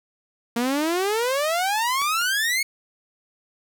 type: exponential sweep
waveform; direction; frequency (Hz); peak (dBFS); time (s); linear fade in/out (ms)
sawtooth; up; 230 to 2217; -17; 0.56-2.63; 5
type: clicks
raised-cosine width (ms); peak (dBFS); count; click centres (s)
0.2; -18 / -22; 2; 2.017 / 2.215
effects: none